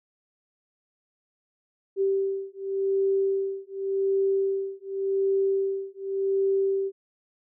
sine beating tone pair, 389.3 / 390.18 Hz, G4 / G4, -12 / -8 cents, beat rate 0.88 Hz, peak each -26 dBFS, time 1.96-6.92 s, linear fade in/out 50 ms, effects none

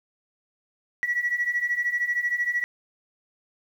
sine beating tone pair, 1928 / 1941 Hz, B6 / B6, -42 / -31 cents, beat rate 13 Hz, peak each -27 / -24 dBFS, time 1.03-2.64 s, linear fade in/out 0 ms, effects tanh soft clip ceiling -16 dBFS + 9-bit

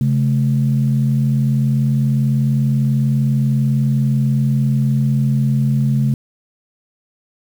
sine tone pair together, 136.39 / 216.5 Hz, C#3 / A3, -28 / -28 cents, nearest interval minor sixth, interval 800 cents, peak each -13 / -18 dBFS, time 0.01-6.14 s, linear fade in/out 2 ms, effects tanh soft clip ceiling -5 dBFS + 7-bit

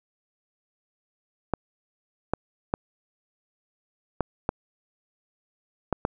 clicks, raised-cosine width 1 ms, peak -9 dBFS, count 7, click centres 1.537 / 2.336 / 2.739 / 4.207 / 4.491 / 5.927 / 6.051 s, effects none

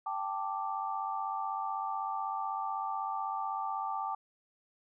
sine chord, G suspended second, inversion none, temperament equal, 784 / 880 / 1174.7 Hz, G5 / A5 / D6, 0 / 0 / 0 cents, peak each -37 / -37 / -37 dBFS, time 0.06-4.15 s, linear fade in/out 5 ms, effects none

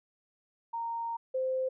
sine tone pair in turn, 926 / 519.7 Hz, A#5 / C5, -12 / -12 cents, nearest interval minor seventh, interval 1000 cents, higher first, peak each -32 / -28 dBFS, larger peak second, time 0.73-1.17 / 1.34-1.69 s, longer first, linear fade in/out 10 ms, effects none

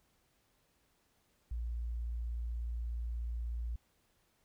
sine tone, 58.27 Hz, A#1, in tune, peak -35 dBFS, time 1.51-3.76 s, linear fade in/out 5 ms, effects pink hiss -74 dBFS RMS until 4.44 s

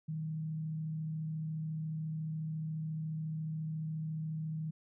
sine tone with frequency modulation, 157.3 Hz, D#3, 19 cents sharp, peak -35 dBFS, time 0.08-4.71 s, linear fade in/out 10 ms, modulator 34.2 Hz, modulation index 0.24, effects none

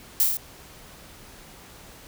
violet noise with echo, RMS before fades -19 dBFS, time 0.2-0.23 s, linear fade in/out 0 ms, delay 28 ms, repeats 5, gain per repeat -2 dB, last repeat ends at 0.37 s, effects pink hiss -47 dBFS RMS until 2.07 s

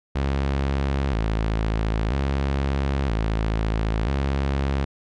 sawtooth tone with vibrato, 61.2 Hz, B1, 15 cents flat, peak -17 dBFS, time 0.15-4.85 s, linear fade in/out 10 ms, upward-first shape square, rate 0.51 Hz, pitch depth 200 cents each way, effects low-pass 4000 Hz 12 dB/octave

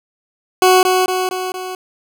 20% pulse tone with echo, 370 Hz, F#4, in tune, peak -3 dBFS, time 0.62-0.83 s, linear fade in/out 2 ms, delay 230 ms, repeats 4, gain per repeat -4 dB, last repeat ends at 1.75 s, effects none

